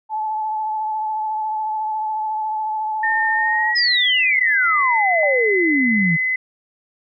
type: tone with vibrato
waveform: sine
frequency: 865 Hz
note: A5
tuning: 30 cents flat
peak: -20 dBFS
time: 0.09-3.75 s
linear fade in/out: 50 ms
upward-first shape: sine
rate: 14 Hz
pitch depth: 21 cents each way
type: tone with pitch glide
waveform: sine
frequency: 1819 to 2030 Hz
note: A#6 to B6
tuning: -43 to +47 cents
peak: -17 dBFS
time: 3.03-6.36 s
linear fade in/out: 5 ms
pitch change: +190 cents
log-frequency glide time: 3.33-4.24 s
type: exponential sweep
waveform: sine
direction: down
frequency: 5220 to 157 Hz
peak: -16 dBFS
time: 3.75-6.17 s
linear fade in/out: 20 ms
type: tone with exponential decay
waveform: sine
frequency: 787 Hz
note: G5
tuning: 7 cents sharp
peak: -20 dBFS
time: 5.23-5.52 s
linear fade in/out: 2 ms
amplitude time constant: 62 ms
effects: none